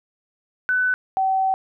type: tone pair in turn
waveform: sine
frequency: 1500 / 764.9 Hz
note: F#6 / G5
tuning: +23 / -43 cents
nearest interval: octave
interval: 1166 cents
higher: first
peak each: -17 dBFS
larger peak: neither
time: 0.69-0.94 / 1.17-1.54 s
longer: second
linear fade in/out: 0 ms
effects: none